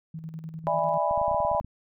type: tone with tremolo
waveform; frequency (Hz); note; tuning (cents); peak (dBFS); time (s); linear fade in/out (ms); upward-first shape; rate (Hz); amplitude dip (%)
sine; 161; E3; -41; -33; 0.14-0.98; 5; square; 10; 55
type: chord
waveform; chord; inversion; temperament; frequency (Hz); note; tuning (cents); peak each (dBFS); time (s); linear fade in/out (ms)
sine; E dominant seventh; third; just; 593.3 / 659.3 / 824.1 / 988.9; D5 / E5 / G#5 / B5; +18 / 0 / -14 / +2; -28; 0.67-1.6; 0
type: clicks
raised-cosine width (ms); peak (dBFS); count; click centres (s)
5; -28; 12; 1.111 / 1.177 / 1.215 / 1.281 / 1.314 / 1.346 / 1.403 / 1.45 / 1.515 / 1.549 / 1.61 / 1.646
effects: none